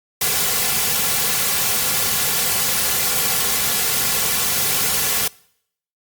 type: noise with comb filter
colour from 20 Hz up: white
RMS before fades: -19 dBFS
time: 0.21-5.28 s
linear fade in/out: 5 ms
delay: 3.2 ms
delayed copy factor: -0.75
effects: noise-tail reverb RT60 0.7 s tail -24 dB re dry + Opus 48 kbps